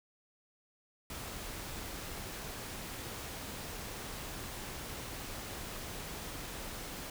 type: noise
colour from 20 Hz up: pink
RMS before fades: -43 dBFS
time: 1.1-7.1 s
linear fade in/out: 2 ms
effects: none